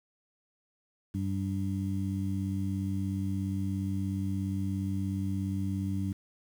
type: harmonic tone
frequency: 97 Hz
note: G2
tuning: 18 cents flat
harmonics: 1 / 2 / 3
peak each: -32 / -33 / -37 dBFS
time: 1.14-6.13 s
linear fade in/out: 10 ms
effects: 9-bit